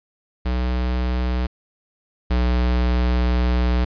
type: tone pair in turn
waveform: square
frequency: 62 / 61.22 Hz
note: B1 / B1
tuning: +7 / -15 cents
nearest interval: unison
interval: 22 cents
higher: first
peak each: -20 / -17 dBFS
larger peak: second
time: 0.45-1.47 / 2.3-3.85 s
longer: second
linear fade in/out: 10 ms
effects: resampled to 11025 Hz + 9-bit